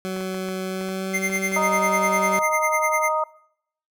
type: tone with pitch glide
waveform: 20% pulse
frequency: 187.7 to 191.87 Hz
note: F#3 to G3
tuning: +25 to -37 cents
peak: -21 dBFS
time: 0.05-2.39 s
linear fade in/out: 0 ms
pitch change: +38 cents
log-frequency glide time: 0.65-1.32 s
type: clicks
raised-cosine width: 0.5 ms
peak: -24 dBFS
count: 12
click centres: 0.165 / 0.208 / 0.345 / 0.487 / 0.812 / 0.889 / 1.3 / 1.357 / 1.519 / 1.619 / 1.733 / 1.785 s
type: tone with tremolo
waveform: square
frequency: 2093 Hz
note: C7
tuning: in tune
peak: -21 dBFS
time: 1.13-3.1 s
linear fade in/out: 20 ms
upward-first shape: sine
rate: 10 Hz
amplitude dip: 90%
type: harmonic tone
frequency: 311.1 Hz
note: D#4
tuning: in tune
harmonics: 2 / 3 / 4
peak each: -24 / -24 / -24 dBFS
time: 1.56-3.24 s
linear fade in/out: 5 ms
effects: noise-tail reverb RT60 0.7 s tail -22 dB re dry